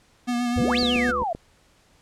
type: tone with vibrato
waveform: square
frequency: 242.1 Hz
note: B3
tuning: 34 cents flat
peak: -23 dBFS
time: 0.27-1.12 s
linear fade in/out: 20 ms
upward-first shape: sine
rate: 7.9 Hz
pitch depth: 26 cents each way
type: exponential two-way sweep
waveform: sine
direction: up then down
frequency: 61.74 to 4844 to 637 Hz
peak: -23 dBFS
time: 0.56-1.33 s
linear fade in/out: 5 ms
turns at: 0.79 s
type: harmonic tone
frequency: 71 Hz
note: C#2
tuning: 42 cents sharp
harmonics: 1 / 3 / 5 / 7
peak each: -36 / -37 / -38 / -27 dBFS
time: 0.57-1.24 s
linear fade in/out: 10 ms
type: click train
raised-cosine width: 2 ms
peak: -19 dBFS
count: 5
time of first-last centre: 0.83-1.349 s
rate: 7.7 Hz
effects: pink hiss -59 dBFS RMS until 2.01 s + low-pass 9000 Hz 12 dB/octave